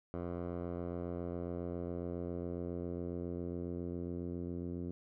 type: tone with low-pass filter sweep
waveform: 10% pulse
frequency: 87.31 Hz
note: F2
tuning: in tune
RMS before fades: -40 dBFS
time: 0.14-4.91 s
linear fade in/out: 0 ms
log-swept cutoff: 890 to 310 Hz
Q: 1.2
effects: none

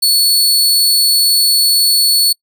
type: tone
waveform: sawtooth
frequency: 4418 Hz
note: C#8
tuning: 7 cents flat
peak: -6 dBFS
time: 0.02-2.33 s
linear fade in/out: 10 ms
effects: noise-tail reverb RT60 0.1 s tail -26 dB re dry

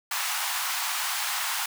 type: high-pass noise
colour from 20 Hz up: pink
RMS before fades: -29 dBFS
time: 0.11-1.66 s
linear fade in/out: 5 ms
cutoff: 790 Hz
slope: 48 dB/octave
effects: none

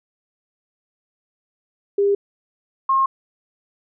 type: tone pair in turn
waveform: sine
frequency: 401.8 / 1072.7 Hz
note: G4 / C6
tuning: +43 / +43 cents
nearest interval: octave + perfect fourth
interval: 1700 cents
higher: second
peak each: -14 dBFS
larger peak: neither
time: 1.98-2.15 / 2.89-3.06 s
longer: neither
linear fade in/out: 5 ms
effects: none

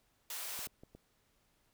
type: high-pass noise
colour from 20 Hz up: white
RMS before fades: -42 dBFS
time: 0.3-0.67 s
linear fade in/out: 2 ms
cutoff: 490 Hz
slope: 24 dB/octave
type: clicks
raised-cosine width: 2 ms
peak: -39 dBFS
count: 4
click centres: 0.591 / 0.671 / 0.835 / 0.95 s
effects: pink hiss -74 dBFS RMS until 1.73 s

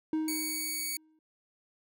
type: tone with exponential decay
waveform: triangle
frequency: 313.8 Hz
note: D#4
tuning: 15 cents sharp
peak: -24 dBFS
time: 0.13-1.19 s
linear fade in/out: 2 ms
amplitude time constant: 230 ms
type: tone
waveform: 5% pulse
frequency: 2242 Hz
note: C#7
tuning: 19 cents sharp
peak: -23 dBFS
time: 0.28-0.97 s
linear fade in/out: 2 ms
effects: none

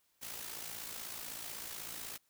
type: noise with amplitude modulation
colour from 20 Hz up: white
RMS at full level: -42 dBFS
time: 0.21-2.18 s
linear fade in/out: 20 ms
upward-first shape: sine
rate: 56.1 Hz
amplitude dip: 55%
effects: white hiss -75 dBFS RMS until 2.29 s

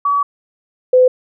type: tone pair in turn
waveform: sine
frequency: 1139 / 507.4 Hz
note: C#6 / B4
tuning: +47 / +47 cents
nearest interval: octave + major second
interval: 1400 cents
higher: first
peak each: -12 / -6 dBFS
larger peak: second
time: 0.05-0.23 / 0.93-1.08 s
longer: first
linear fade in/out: 5 ms
effects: none

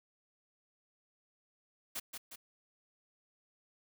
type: noise with echo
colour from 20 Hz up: white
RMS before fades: -39 dBFS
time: 1.95-2 s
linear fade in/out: 10 ms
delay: 180 ms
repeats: 2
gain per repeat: -5 dB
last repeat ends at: 2.36 s
effects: none

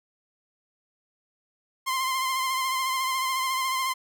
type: tone with vibrato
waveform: sawtooth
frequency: 1046.5 Hz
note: C6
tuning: in tune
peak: -21 dBFS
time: 1.86-3.94 s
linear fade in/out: 20 ms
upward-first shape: triangle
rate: 14 Hz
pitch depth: 40 cents each way
effects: none

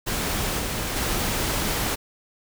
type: noise with level steps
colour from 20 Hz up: pink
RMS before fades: -26 / -28 / -25 dBFS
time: 0.06-1.96 s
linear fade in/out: 20 ms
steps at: 0.59 / 0.96 s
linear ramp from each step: 5 ms
effects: none

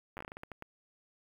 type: slowing click train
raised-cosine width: 0.5 ms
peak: -28 dBFS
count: 12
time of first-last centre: 0.17-0.624 s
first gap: 9 ms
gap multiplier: 1.28
effects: 9-bit

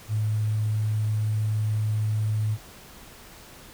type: tone with sample-and-hold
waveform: sine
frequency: 107.5 Hz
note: A2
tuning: 40 cents flat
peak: -22 dBFS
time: 0.08-2.58 s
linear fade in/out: 50 ms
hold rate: 8820 Hz
effects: pink hiss -47 dBFS RMS until 3.73 s

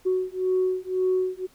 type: beating tone pair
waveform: sine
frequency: 370 / 371.9 Hz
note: F#4 / F#4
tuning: 0 / +9 cents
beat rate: 1.9 Hz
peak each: -24 / -24 dBFS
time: 0.05-1.47 s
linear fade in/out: 20 ms
effects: tanh soft clip ceiling -15 dBFS + pink hiss -58 dBFS RMS until 1.54 s

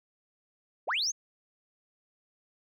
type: linear sweep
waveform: sine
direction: up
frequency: 311.1 to 6680 Hz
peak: -26 dBFS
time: 0.87-1.12 s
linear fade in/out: 20 ms
effects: tanh soft clip ceiling -22 dBFS

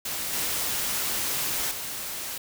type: noise with level steps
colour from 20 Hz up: white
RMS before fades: -31 / -28 / -34 dBFS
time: 0.05-2.38 s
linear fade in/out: 5 ms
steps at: 0.33 / 1.71 s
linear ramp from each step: 2 ms
effects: none

